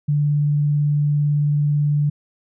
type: tone with vibrato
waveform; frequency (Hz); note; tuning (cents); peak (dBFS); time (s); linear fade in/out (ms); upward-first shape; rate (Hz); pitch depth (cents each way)
sine; 146.83; D3; 0; -15; 0.08-2.1; 10; sine; 18; 8
effects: none